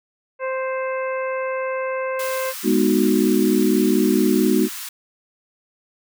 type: harmonic tone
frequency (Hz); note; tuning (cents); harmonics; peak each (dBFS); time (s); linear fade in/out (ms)
523.3; C5; 0; 1 / 2 / 3 / 4 / 5; -23 / -29 / -33 / -35 / -37; 0.39-2.54; 50
type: high-pass noise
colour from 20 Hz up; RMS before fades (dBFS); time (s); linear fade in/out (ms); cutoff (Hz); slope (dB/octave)
white; -32; 2.19-4.89; 5; 970; 48
type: chord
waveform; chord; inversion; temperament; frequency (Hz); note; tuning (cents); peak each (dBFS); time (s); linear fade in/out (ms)
sine; G# minor seventh; none; equal; 207.7 / 246.9 / 311.1 / 370; G#3 / B3 / D#4 / F#4; 0 / 0 / 0 / 0; -20; 2.63-4.69; 50
effects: none